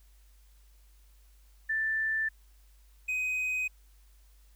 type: tone pair in turn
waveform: sine / triangle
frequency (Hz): 1768 / 2510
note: A6 / D#7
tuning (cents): +8 / +15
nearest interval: tritone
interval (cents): 607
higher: second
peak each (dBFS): -27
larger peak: neither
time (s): 1.69-2.29 / 3.08-3.68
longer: neither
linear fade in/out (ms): 10
effects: added 50 Hz sine -56 dBFS peak until 4.55 s + white hiss -68 dBFS RMS until 4.55 s